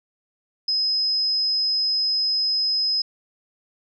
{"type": "tone", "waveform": "sine", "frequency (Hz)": 5080, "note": "D#8", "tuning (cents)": 35, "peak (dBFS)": -19, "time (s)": [0.68, 3.02], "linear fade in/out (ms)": 5, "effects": []}